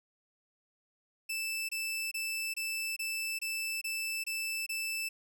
sawtooth tone bursts, 2641 Hz, E7, 3 cents sharp, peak -30 dBFS, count 9, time 1.29-5.09 s, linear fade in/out 10 ms, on 400 ms, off 25 ms, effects none

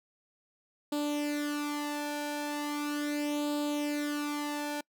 sawtooth tone with flanger, 293.7 Hz, D4, in tune, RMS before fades -33 dBFS, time 0.92-4.81 s, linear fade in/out 5 ms, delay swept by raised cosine 0.25 to 1.25 ms, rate 0.38 Hz, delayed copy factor +0.7, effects noise-tail reverb RT60 0.1 s tail -26 dB re dry

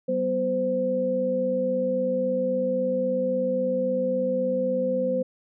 sine tone cluster, 190.1 / 246.4 / 517 Hz, F#3 / B3 / C5, +47 / -4 / -21 cents, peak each -31 / -30 / -23 dBFS, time 0.08-5.23 s, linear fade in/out 10 ms, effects none

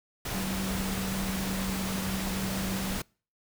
sine tone in noise, 191.2 Hz, G3, 43 cents flat, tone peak -32 dBFS, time 0.34-2.97 s, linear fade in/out 5 ms, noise pink, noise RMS -34 dBFS, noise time 0.25-3.02 s, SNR -1 dB, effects noise-tail reverb RT60 0.4 s tail -26 dB re dry

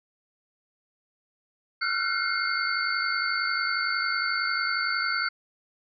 sine tone cluster, 1358 / 1409 / 1504 / 2135 / 4509 Hz, F6 / F6 / F#6 / C7 / C#8, -49 / +15 / +28 / +34 / +29 cents, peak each -31 dBFS, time 1.81-5.29 s, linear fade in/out 10 ms, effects none

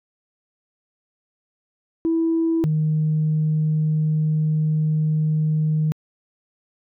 sine tone pair in turn, 328.3 / 154.94 Hz, E4 / D#3, -7 / -7 cents, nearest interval octave + minor second, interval 1300 cents, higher first, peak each -16 dBFS, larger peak neither, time 2.05-2.64 / 2.64-5.92 s, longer second, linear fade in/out 0 ms, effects tanh soft clip ceiling -13 dBFS

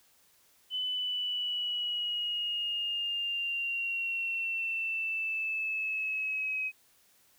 sine exponential sweep, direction down, 3018 to 2532 Hz, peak -30 dBFS, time 0.7-6.72 s, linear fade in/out 50 ms, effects white hiss -65 dBFS RMS until 7.38 s

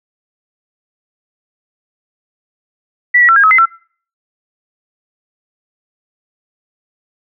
sine tone with pitch steps, 1959 / 1931 / 1350 / 1624 / 1283 / 2056 / 1348 Hz, B6 / B6 / E6 / G#6 / E6 / C7 / E6, -15 / -39 / +41 / -39 / -47 / -31 / +38 cents, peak -5 dBFS, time 3.14-3.658 s, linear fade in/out 10 ms, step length 74 ms, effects noise-tail reverb RT60 0.5 s tail -26 dB re dry

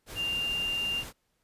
sine tone in noise, 2794 Hz, F7, in tune, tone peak -28 dBFS, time 0.15-1.04 s, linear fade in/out 50 ms, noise pink, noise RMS -42 dBFS, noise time 0.06-1.13 s, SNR +11 dB, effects pink hiss -75 dBFS RMS until 1.43 s + resampled to 32000 Hz

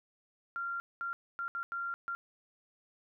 sine tone bursts at uneven times, 1384 Hz, F6, 16 cents flat, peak -34 dBFS, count 6, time 0.56-0.8 / 1.01-1.13 / 1.39-1.48 / 1.55-1.63 / 1.72-1.94 / 2.08-2.15 s, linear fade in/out 0 ms, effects none

